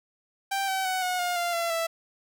sawtooth tone with pitch steps, 784 / 765.2 / 746.9 / 729 / 711.5 / 694.4 / 677.8 / 661.6 Hz, G5 / G5 / F#5 / F#5 / F5 / F5 / E5 / E5, 0 / -42 / +16 / -26 / +32 / -10 / +48 / +6 cents, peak -22 dBFS, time 0.51-1.87 s, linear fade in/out 10 ms, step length 170 ms, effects none

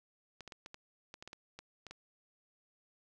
clicks, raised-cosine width 0.2 ms, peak -30 dBFS, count 12, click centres 0.407 / 0.477 / 0.522 / 0.661 / 0.744 / 1.141 / 1.225 / 1.276 / 1.331 / 1.59 / 1.867 / 1.91 s, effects none

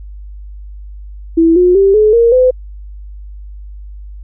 sine tone with pitch steps, 329.6 / 359.4 / 392 / 427.4 / 466.1 / 508.3 Hz, E4 / F4 / G4 / G#4 / A#4 / B4, 0 / +50 / 0 / +50 / 0 / +50 cents, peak -5 dBFS, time 1.37-2.51 s, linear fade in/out 10 ms, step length 190 ms, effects added 50 Hz sine -27 dBFS peak until 4.23 s

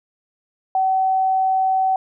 sine tone, 760 Hz, F#5, 46 cents sharp, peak -15 dBFS, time 0.75-1.96 s, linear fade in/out 2 ms, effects none

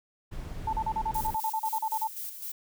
brown noise, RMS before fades -37 dBFS, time 0.31-1.36 s, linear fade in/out 20 ms
sine tone bursts, 882 Hz, A5, 4 cents sharp, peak -26 dBFS, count 15, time 0.67-2.074 s, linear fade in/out 5 ms, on 60 ms, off 36 ms
violet noise with tremolo, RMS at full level -37 dBFS, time 1.14-2.52 s, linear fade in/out 5 ms, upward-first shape square, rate 3.9 Hz, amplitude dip 50%
effects none

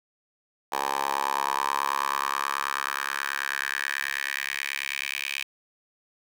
10% pulse tone with high-pass filter sweep, 69.3 Hz, C#2, in tune, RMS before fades -29 dBFS, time 0.72-5.43 s, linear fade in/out 5 ms, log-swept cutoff 770 to 2500 Hz, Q 3.8, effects none

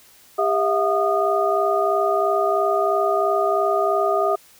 sine tone cluster, 399.4 / 652 / 715 / 1228 Hz, G4 / E5 / F5 / D#6, +32 / -19 / +41 / -23 cents, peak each -22 / -21 / -24 / -23 dBFS, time 0.38-4.36 s, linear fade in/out 10 ms, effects white hiss -51 dBFS RMS until 4.59 s

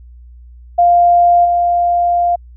sine tone with level steps, 698.5 Hz, F5, in tune, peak -6 / -10 dBFS, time 0.78-2.36 s, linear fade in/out 10 ms, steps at 1.44 s, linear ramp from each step 20 ms, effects added 60 Hz sine -35 dBFS peak until 2.56 s

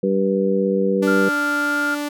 harmonic tone, 97 Hz, G2, 18 cents flat, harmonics 2 / 3 / 4 / 5, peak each -20 / -27 / -22 / -20 dBFS, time 0.03-1.29 s, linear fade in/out 5 ms
sawtooth tone, 292.5 Hz, D4, 7 cents flat, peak -19 dBFS, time 1.02-2.09 s, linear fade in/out 10 ms
sine tone with pitch glide, 1399 to 1408.7 Hz, F6 to F6, +3 to +15 cents, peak -19 dBFS, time 1.07-1.95 s, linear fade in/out 10 ms, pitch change +12 cents, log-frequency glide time 1.55-1.78 s
effects none

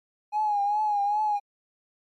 triangle tone with vibrato, 830.6 Hz, G#5, in tune, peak -18 dBFS, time 0.32-1.4 s, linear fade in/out 50 ms, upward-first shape triangle, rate 2.5 Hz, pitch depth 68 cents each way, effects tanh soft clip ceiling -20 dBFS + MP3 64 kbps

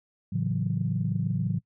sine chord, F# minor seventh, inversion first, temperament equal, 110 / 138.59 / 164.81 / 185 Hz, A2 / C#3 / E3 / F#3, 0 / 0 / 0 / 0 cents, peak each -30 dBFS, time 0.32-1.59 s, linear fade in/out 10 ms, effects noise-tail reverb RT60 0.1 s tail -20 dB re dry + tanh soft clip ceiling -14 dBFS

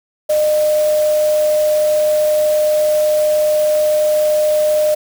sine tone in noise, 608 Hz, D#5, 40 cents flat, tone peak -11 dBFS, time 0.29-4.95 s, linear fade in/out 10 ms, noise white, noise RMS -29 dBFS, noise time 0.29-4.95 s, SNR +15 dB, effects none

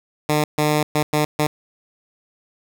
10% pulse tone bursts at uneven times, 150.8 Hz, D3, 46 cents sharp, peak -8 dBFS, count 5, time 0.29-0.44 / 0.58-0.83 / 0.95-1.03 / 1.13-1.25 / 1.39-1.47 s, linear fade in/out 2 ms, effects none

